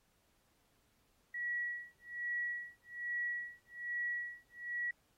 sine tone with tremolo, 1927 Hz, B6, 43 cents flat, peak -34 dBFS, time 1.34-4.91 s, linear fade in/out 5 ms, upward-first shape sine, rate 1.2 Hz, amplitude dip 100%, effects pink hiss -75 dBFS RMS until 5.17 s + AAC 48 kbps

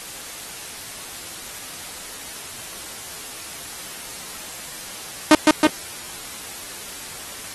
sawtooth tone with echo, 307.3 Hz, D#4, 21 cents flat, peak -4 dBFS, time 5.31-5.35 s, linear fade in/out 2 ms, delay 160 ms, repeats 2, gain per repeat -2 dB, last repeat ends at 5.67 s, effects white hiss -35 dBFS RMS until 7.54 s + AAC 32 kbps

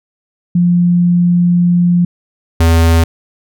sine / square tone pair in turn, 175.2 / 82.68 Hz, F3 / E2, +6 / +6 cents, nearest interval octave + minor second, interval 1300 cents, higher first, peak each -7 dBFS, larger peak neither, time 0.55-2.05 / 2.6-3.04 s, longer first, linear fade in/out 5 ms, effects none

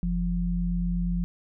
sine tone pair together, 45.88 / 174.61 Hz, F#1 / F3, -14 / 0 cents, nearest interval octave + major seventh, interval 2314 cents, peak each -27 / -26 dBFS, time 0.03-1.24 s, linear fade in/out 0 ms, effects none

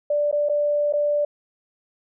sine tone with dropouts, 587.3 Hz, D5, in tune, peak -18 dBFS, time 0.1-1.25 s, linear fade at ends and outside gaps 5 ms, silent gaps 0.314-0.326 / 0.488-0.495 / 0.926-0.935 s, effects none

